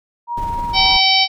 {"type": "tone with vibrato", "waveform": "sine", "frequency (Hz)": 944, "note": "A#5", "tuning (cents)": 22, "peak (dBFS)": -20, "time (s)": [0.27, 1.01], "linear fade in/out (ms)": 50, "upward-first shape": "triangle", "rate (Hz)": 3.4, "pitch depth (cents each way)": 14}
{"type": "noise with tremolo", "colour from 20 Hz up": "brown", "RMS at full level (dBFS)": -25, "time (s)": [0.37, 0.97], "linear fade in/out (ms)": 5, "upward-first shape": "triangle", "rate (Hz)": 19, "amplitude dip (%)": 50}
{"type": "harmonic tone", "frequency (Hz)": 766, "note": "G5", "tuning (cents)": -40, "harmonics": [1, 3, 4, 5, 6, 7], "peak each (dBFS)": [-18, -18, -18, -18, -18, -18], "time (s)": [0.73, 1.28], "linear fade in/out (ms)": 50}
{"effects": []}